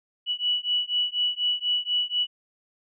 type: beating tone pair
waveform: sine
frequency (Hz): 2945 / 2949.1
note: F#7 / F#7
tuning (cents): -9 / -6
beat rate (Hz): 4.1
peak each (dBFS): -26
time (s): 0.26-2.27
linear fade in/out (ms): 50
effects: none